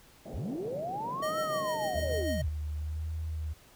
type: band-pass noise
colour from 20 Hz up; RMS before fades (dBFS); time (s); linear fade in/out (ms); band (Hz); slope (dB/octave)
pink; -43; 0.25-2.24; 10; 120 to 730; 48
type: linear two-way sweep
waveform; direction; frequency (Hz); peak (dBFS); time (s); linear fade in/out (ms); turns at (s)
sine; up then down; 32.45 to 1350 to 37.32; -33; 0.33-2.5; 20; 1.4
type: tone with tremolo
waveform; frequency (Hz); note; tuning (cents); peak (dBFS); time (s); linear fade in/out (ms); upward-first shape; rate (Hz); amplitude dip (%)
square; 622.3; D#5; 0; -31; 1.22-2.42; 10; sine; 6.7; 40
type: tone with vibrato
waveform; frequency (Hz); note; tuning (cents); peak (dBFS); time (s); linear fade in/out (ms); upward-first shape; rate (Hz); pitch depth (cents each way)
sine; 77.6; D#2; -4; -32; 1.94-3.54; 20; sine; 1; 47
effects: pink hiss -58 dBFS RMS until 3.75 s